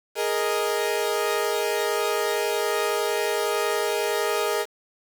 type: chord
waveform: sawtooth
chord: Ab suspended second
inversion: none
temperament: equal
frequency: 415.3 / 466.2 / 622.3 Hz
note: Ab4 / Bb4 / Eb5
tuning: 0 / 0 / 0 cents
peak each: -22 / -23 / -25 dBFS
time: 0.15-4.66 s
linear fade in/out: 50 ms
effects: 7-bit